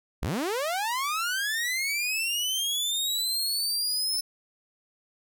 sawtooth linear sweep, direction up, 37.55 to 5300 Hz, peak -23 dBFS, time 0.22-4.21 s, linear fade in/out 10 ms, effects none

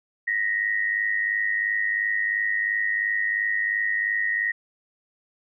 sine tone pair together, 1864.7 / 1967.6 Hz, A#6 / B6, 0 / -7 cents, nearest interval minor second, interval 93 cents, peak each -23 / -27 dBFS, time 0.27-4.52 s, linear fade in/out 10 ms, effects none

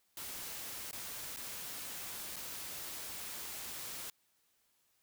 white noise with dropouts, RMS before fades -44 dBFS, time 0.17-4.1 s, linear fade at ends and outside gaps 2 ms, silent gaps 0.912-0.929 / 1.363-1.37 / 2.36-2.364 s, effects white hiss -75 dBFS RMS until 5.02 s

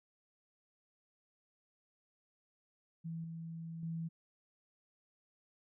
sine tone with level steps, 164.5 Hz, E3, 3 cents flat, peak -39 / -42 / -37 dBFS, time 3.04-4.09 s, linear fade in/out 20 ms, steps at 3.24 / 3.83 s, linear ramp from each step 2 ms, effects none

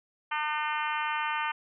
harmonic tone with a mistuned harmonic, 302.3 Hz, D#4, 50 cents flat, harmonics 3 / 4 / 5 / 6 / 7 / 8 / 9 / 10, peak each -32 / -34 / -36 / -38 / -39 / -40 / -41 / -42 dBFS, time 0.31-1.52 s, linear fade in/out 10 ms, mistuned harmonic 10, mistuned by +17 cents, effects none

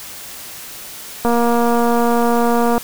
click train, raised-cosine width 1 ms, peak -4 dBFS, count 362, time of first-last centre 1.25-2.78 s, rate 236 Hz, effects white hiss -33 dBFS RMS until 2.83 s

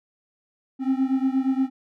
triangle beating tone pair, 261.6 / 270.1 Hz, C4 / C#4, 0 / -45 cents, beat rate 8.5 Hz, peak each -20 / -22 dBFS, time 0.79-1.7 s, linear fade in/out 50 ms, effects none

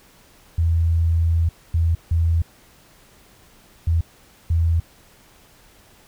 sine tone bursts at uneven times, 82.9 Hz, E2, 10 cents sharp, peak -15 dBFS, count 5, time 0.58-1.49 / 1.74-1.95 / 2.11-2.42 / 3.87-4.01 / 4.5-4.8 s, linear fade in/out 5 ms, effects pink hiss -52 dBFS RMS until 6.07 s

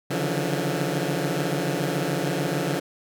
15% pulse tone cluster, 140.3 / 147.2 / 165.4 / 179.4 Hz, C#3 / D3 / E3 / F3, +21 / +4 / +6 / +47 cents, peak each -23 dBFS, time 0.1-2.8 s, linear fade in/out 10 ms, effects none

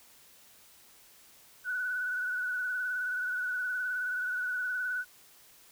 sine tone with vibrato, 1483 Hz, F#6, 4 cents sharp, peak -30 dBFS, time 1.64-5.05 s, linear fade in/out 50 ms, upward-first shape triangle, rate 19 Hz, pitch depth 46 cents each way, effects white hiss -58 dBFS RMS until 5.71 s

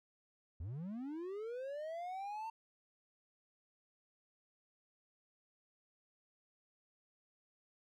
triangle linear sweep, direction up, 72.4 to 909 Hz, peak -39 dBFS, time 0.6-2.5 s, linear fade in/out 5 ms, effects none

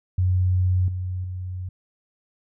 sine tone with level steps, 91.6 Hz, F#2, 17 cents flat, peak -17 / -25 / -28 dBFS, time 0.18-1.69 s, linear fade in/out 5 ms, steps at 0.88 / 1.24 s, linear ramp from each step 2 ms, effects none

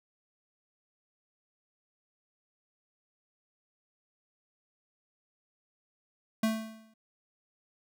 square tone with exponential decay, 221 Hz, A3, 8 cents sharp, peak -24 dBFS, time 6.43-6.94 s, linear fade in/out 5 ms, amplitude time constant 110 ms, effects none

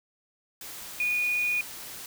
sine tone in noise, 2456 Hz, D#7, 23 cents flat, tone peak -24 dBFS, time 1-1.61 s, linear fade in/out 2 ms, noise white, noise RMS -41 dBFS, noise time 0.61-2.06 s, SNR +14 dB, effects none

